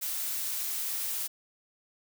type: noise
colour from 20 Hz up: blue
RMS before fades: -33 dBFS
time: 0.01-1.28 s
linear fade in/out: 20 ms
effects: none